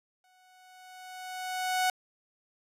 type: tone with exponential growth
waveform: sawtooth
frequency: 740 Hz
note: F#5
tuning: in tune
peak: -20 dBFS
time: 0.24-1.9 s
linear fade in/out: 2 ms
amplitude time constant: 360 ms
effects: resampled to 32000 Hz